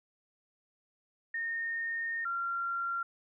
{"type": "tone pair in turn", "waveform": "sine", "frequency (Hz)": [1836, 1377.7], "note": ["A#6", "F6"], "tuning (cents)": [-27, -24], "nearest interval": "perfect fourth", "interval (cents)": 497, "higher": "first", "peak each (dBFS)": [-32, -31], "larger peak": "second", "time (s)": [[1.34, 2.25], [2.25, 3.03]], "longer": "first", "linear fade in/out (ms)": 5, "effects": []}